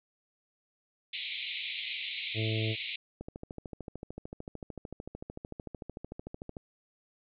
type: band-pass noise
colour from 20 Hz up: pink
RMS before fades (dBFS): -38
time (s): 1.13-2.96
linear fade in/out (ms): 5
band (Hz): 2100 to 4000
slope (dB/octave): 96
type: harmonic tone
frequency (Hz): 110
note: A2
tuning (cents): 0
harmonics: 1 / 2 / 3 / 4 / 5 / 6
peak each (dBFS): -30 / -43 / -38 / -39 / -47 / -46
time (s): 2.34-2.76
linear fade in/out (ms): 50
type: click train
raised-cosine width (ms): 2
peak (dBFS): -27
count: 46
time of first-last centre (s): 3.21-6.568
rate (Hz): 13.4
effects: none